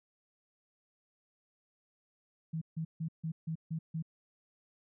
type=tone bursts; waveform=sine; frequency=161.1 Hz; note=E3; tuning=39 cents flat; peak=-33 dBFS; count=7; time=2.53-4.025 s; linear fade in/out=10 ms; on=85 ms; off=150 ms; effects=none